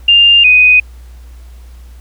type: tone pair in turn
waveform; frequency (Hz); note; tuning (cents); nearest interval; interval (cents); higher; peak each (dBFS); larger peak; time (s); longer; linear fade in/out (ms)
sine; 2801 / 2495; F7 / D#7; +4 / +4; major second; 200; first; -3; neither; 0.08-0.44 / 0.44-0.8; neither; 5
effects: added 60 Hz sine -31 dBFS peak until 2 s + pink hiss -48 dBFS RMS until 2 s